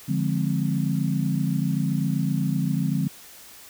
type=chord; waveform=sine; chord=D half-diminished seventh; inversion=none; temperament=equal; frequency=146.83 / 174.61 / 207.7 / 261.6 Hz; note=D3 / F3 / Ab3 / C4; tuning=0 / 0 / 0 / 0 cents; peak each=-25 / -26 / -28 / -29 dBFS; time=0.08-3.08 s; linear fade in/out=10 ms; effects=white hiss -46 dBFS RMS until 3.69 s